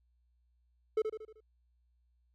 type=tone with echo; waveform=triangle; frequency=435.1 Hz; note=A4; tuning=19 cents flat; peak=-24 dBFS; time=0.97-1.02 s; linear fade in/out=5 ms; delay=77 ms; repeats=5; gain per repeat=-6 dB; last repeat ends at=1.405 s; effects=added 60 Hz sine -69 dBFS peak until 2.34 s